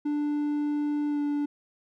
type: tone with pitch glide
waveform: triangle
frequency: 294.5 to 290.9 Hz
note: D4 to D4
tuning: +5 to -16 cents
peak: -23 dBFS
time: 0.05-1.46 s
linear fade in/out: 10 ms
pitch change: -21 cents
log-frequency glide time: 1.08-1.2 s
effects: none